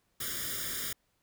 white noise with comb filter, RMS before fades -36 dBFS, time 0.2-0.93 s, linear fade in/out 5 ms, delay 0.58 ms, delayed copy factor +0.95, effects pink hiss -75 dBFS RMS until 1.22 s

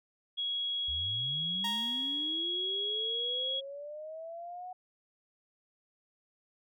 sine tone, 3322 Hz, G#7, in tune, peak -31 dBFS, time 0.37-3.61 s, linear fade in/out 20 ms
sine linear sweep, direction up, 64 to 740 Hz, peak -40 dBFS, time 0.88-4.73 s, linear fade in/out 5 ms
sawtooth tone with exponential decay, 932.3 Hz, A#5, in tune, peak -30 dBFS, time 1.64-2.47 s, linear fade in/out 5 ms, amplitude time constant 180 ms
effects none

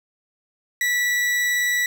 40% pulse tone, 1953 Hz, B6, 20 cents flat, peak -18 dBFS, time 0.81-1.86 s, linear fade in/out 2 ms, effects none

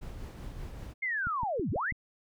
brown noise with tremolo, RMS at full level -40 dBFS, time 0.01-0.94 s, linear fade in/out 20 ms, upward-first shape triangle, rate 5.2 Hz, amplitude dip 35%
sine linear two-way sweep, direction down then up, 2157 to 72.5 to 2157 Hz, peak -29 dBFS, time 1.02-1.92 s, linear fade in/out 10 ms, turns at 1.71 s
click train, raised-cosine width 5 ms, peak -26 dBFS, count 5, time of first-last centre 1.27-1.923 s, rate 6.13 Hz
effects none

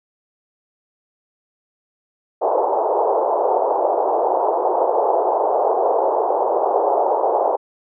white band-pass noise, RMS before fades -18 dBFS, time 2.41-7.57 s, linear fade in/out 20 ms, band 390 to 900 Hz, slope 48 dB/octave, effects none

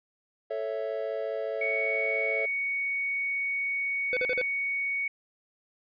triangle chord, A major, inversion none, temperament equal, 440 / 554.4 / 659.3 Hz, A4 / C#5 / E5, 0 / 0 / 0 cents, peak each -32 dBFS, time 0.5-2.46 s, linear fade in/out 10 ms
sine tone, 2231 Hz, C#7, 11 cents sharp, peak -27 dBFS, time 1.61-5.08 s, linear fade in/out 5 ms
square tone bursts, 503 Hz, B4, 32 cents sharp, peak -28 dBFS, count 4, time 4.13-4.414 s, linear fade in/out 0 ms, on 38 ms, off 44 ms
effects resampled to 11025 Hz

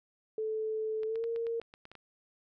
sine tone with pitch glide, 436.7 to 461.3 Hz, A4 to A#4, -13 to -18 cents, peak -31 dBFS, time 0.38-1.6 s, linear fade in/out 2 ms, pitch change +95 cents, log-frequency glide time 1.06-1.24 s
clicks, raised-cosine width 0.3 ms, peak -34 dBFS, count 10, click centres 1.033 / 1.157 / 1.24 / 1.361 / 1.468 / 1.616 / 1.739 / 1.854 / 1.916 / 1.953 s
effects none

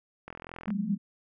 click train, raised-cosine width 0.5 ms, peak -26 dBFS, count 19, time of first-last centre 0.28-0.705 s, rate 42.4 Hz
pink band-pass noise, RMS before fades -30 dBFS, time 0.67-0.98 s, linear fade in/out 20 ms, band 180 to 220 Hz, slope 96 dB/octave
effects none

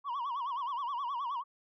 sine tone with vibrato, 1036 Hz, C6, 17 cents flat, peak -30 dBFS, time 0.04-1.44 s, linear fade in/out 50 ms, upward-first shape sine, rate 9.5 Hz, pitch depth 180 cents each way, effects tanh soft clip ceiling -32 dBFS

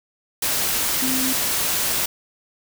sine tone in noise, 260 Hz, C4, 11 cents flat, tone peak -24 dBFS, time 1.02-1.33 s, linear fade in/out 5 ms, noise white, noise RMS -22 dBFS, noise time 0.42-2.06 s, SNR -5 dB, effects none

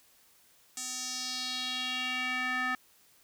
square tone with band-pass filter sweep, 253.9 Hz, B3, 48 cents sharp, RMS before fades -34 dBFS, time 0.77-2.75 s, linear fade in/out 2 ms, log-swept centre 7400 to 1600 Hz, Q 2.8, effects white hiss -63 dBFS RMS until 3.23 s

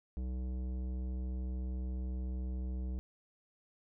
sine tone with tanh clipping, 63.1 Hz, B1, 38 cents sharp, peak -37 dBFS, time 0.17-2.99 s, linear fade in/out 0 ms, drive 14 dB, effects none

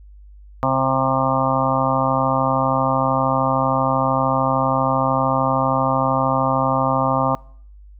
harmonic tone with a mistuned harmonic, 133 Hz, C3, 29 cents sharp, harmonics 1 / 2 / 4 / 5 / 6 / 7 / 8 / 9, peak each -24 / -24 / -24 / -24 / -24 / -24 / -24 / -24 dBFS, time 0.63-7.35 s, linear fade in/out 0 ms, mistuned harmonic 2, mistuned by -22 cents, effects noise-tail reverb RT60 0.6 s tail -25 dB re dry + added 50 Hz sine -40 dBFS peak until 7.99 s

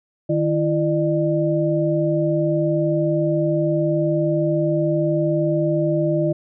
sine tone cluster, 154.5 / 335.3 / 602 Hz, D#3 / E4 / D5, -12 / +30 / +43 cents, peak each -21 dBFS, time 0.29-6.33 s, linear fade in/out 10 ms, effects none

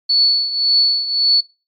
sine tone with tremolo, 4435 Hz, C#8, in tune, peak -8 dBFS, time 0.09-1.41 s, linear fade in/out 10 ms, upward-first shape triangle, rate 1.8 Hz, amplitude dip 75%, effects noise-tail reverb RT60 0.3 s tail -24 dB re dry + MP3 96 kbps

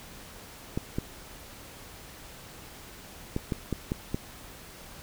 clicks, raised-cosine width 3 ms, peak -15 dBFS, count 7, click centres 0.775 / 0.985 / 3.364 / 3.522 / 3.727 / 3.919 / 4.145 s, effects pink hiss -47 dBFS RMS until 5.02 s

